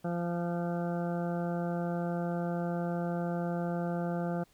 harmonic tone with a mistuned harmonic, 172.8 Hz, F3, 18 cents flat, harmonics 1 / 2 / 3 / 4 / 5 / 7 / 8 / 9, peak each -32 / -39 / -38 / -39 / -46 / -50 / -49 / -51 dBFS, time 0.04-4.44 s, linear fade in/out 10 ms, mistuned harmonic 9, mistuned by -21 cents, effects pink hiss -66 dBFS RMS until 4.53 s

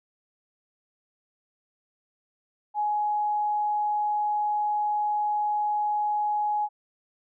sine tone, 838 Hz, G#5, 15 cents sharp, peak -23 dBFS, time 2.74-6.69 s, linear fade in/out 50 ms, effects none

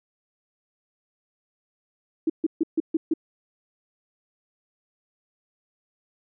sine tone bursts, 321.6 Hz, E4, 43 cents flat, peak -18 dBFS, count 6, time 2.27-3.138 s, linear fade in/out 5 ms, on 28 ms, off 140 ms, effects none

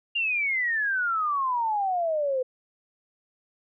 sine exponential sweep, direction down, 2829 to 502 Hz, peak -23 dBFS, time 0.15-2.43 s, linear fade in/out 10 ms, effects none

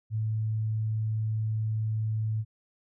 sine tone, 109.4 Hz, A2, 9 cents flat, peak -26 dBFS, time 0.1-2.45 s, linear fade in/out 50 ms, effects none

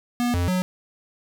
square tone with pitch steps, 242.1 / 87.9 / 183.3 Hz, B3 / F2 / F#3, -34 / +12 / -16 cents, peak -21 dBFS, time 0.2-0.62 s, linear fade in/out 0 ms, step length 140 ms, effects none

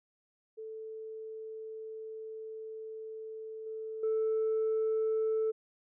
sine tone with level steps, 440 Hz, A4, in tune, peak -40 / -37 / -26 dBFS, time 0.57-5.52 s, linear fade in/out 20 ms, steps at 3.66 / 4.03 s, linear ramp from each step 5 ms, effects tanh soft clip ceiling -25 dBFS

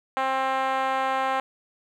5% pulse tone with band-pass filter, 264.9 Hz, C4, 22 cents sharp, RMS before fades -25 dBFS, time 0.17-1.4 s, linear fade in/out 0 ms, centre 820 Hz, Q 1.8, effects none

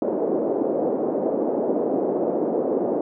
pink band-pass noise, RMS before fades -23 dBFS, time 0.02-3.01 s, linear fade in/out 2 ms, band 280 to 600 Hz, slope 24 dB/octave, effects none

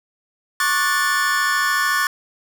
45% pulse chord, D major seventh, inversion third, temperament just, 1101.2 / 1174.7 / 1468.3 / 1762 Hz, C#6 / D6 / F#6 / A6, -12 / 0 / -14 / +2 cents, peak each -23 / -25 / -23 / -20 dBFS, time 0.6-2.07 s, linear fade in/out 2 ms, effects none

